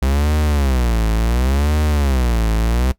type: tone with vibrato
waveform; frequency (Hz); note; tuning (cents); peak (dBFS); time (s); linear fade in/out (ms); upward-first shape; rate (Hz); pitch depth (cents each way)
45% pulse; 64.4; C2; -27; -14; 0.02-2.92; 5; sine; 0.7; 290
effects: noise-tail reverb RT60 0.1 s tail -18 dB re dry